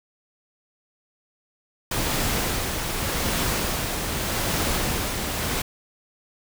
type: noise with tremolo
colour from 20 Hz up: pink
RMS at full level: -24 dBFS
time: 1.91-5.62 s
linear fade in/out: 5 ms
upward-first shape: sine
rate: 0.83 Hz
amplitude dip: 35%
effects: none